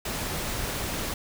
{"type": "noise", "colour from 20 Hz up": "pink", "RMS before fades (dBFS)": -31, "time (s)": [0.05, 1.14], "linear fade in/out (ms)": 5, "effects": []}